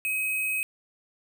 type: tone with sample-and-hold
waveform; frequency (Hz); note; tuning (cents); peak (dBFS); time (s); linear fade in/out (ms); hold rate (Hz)
sine; 2535; D#7; +32; -25; 0.05-0.63; 0; 11025
effects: none